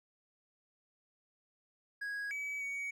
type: tone with pitch steps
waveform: triangle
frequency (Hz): 1653 / 2282 / 2249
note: G#6 / C#7 / C#7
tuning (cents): -9 / +50 / +24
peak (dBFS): -35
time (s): 2.01-2.91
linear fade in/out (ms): 10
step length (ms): 300
effects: none